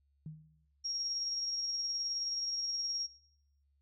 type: tone with exponential decay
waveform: sine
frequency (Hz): 155.56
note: D#3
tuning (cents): 0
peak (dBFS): -39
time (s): 0.26-0.65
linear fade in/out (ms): 2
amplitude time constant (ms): 83
type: tone with tremolo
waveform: sine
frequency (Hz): 5588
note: F8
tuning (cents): 0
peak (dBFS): -32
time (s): 0.84-3.07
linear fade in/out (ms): 20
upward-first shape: triangle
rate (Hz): 19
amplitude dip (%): 35
effects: noise-tail reverb RT60 0.8 s tail -19 dB re dry + added 70 Hz sine -70 dBFS peak until 3.81 s